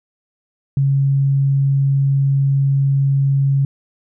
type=tone; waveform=sine; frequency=137.8 Hz; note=C#3; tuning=10 cents flat; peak=-12 dBFS; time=0.77-3.65 s; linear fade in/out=2 ms; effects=none